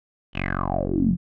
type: tone with low-pass filter sweep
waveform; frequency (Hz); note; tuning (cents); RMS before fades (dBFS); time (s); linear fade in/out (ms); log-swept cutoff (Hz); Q
10% pulse; 46.25; F#1; 0; -23; 0.33-1.17; 50; 3100 to 160; 9.1
effects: none